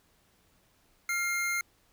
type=tone pair together; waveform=square; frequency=1386 / 2124 Hz; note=F6 / C7; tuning=-14 / +25 cents; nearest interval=perfect fifth; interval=739 cents; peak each=-35 / -30 dBFS; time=1.09-1.61 s; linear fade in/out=2 ms; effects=pink hiss -67 dBFS RMS until 1.92 s